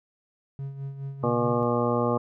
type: tone with tremolo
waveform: triangle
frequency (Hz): 137.6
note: C#3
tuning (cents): -12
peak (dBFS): -28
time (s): 0.59-1.63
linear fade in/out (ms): 0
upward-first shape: sine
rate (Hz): 4.8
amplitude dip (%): 60
type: harmonic tone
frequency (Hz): 120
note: B2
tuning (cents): -49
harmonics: 1 / 2 / 3 / 4 / 5 / 6 / 7 / 9 / 10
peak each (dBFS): -30 / -28 / -32 / -27 / -30 / -38 / -33 / -32 / -33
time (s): 1.23-2.18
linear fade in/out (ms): 10
effects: none